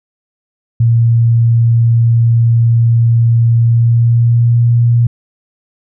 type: tone with pitch glide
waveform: sine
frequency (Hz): 116.3 to 118.47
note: A#2 to A#2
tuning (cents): -4 to +28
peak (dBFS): -6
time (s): 0.8-5.07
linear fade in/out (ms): 5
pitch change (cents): +32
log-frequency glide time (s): 3.57-4.6
effects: none

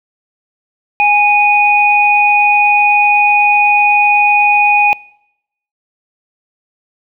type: tone pair together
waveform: sine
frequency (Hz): 826.6 / 2477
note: G#5 / D#7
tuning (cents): -8 / -8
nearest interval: octave + perfect fifth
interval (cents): 1900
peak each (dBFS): -10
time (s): 1-4.93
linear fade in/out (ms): 0
effects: noise-tail reverb RT60 0.8 s tail -24 dB re dry

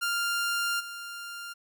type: tone with level steps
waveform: sawtooth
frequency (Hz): 1396.9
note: F6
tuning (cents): 0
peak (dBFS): -23 / -34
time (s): 0.01-1.54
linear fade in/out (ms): 20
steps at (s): 0.79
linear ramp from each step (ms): 20
effects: none

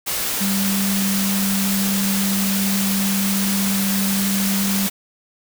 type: tone in noise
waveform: sine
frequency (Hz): 196.2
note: G3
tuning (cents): +2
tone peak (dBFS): -19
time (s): 0.4-4.88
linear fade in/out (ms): 20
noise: white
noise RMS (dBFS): -23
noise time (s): 0.06-4.9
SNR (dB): +1
effects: none

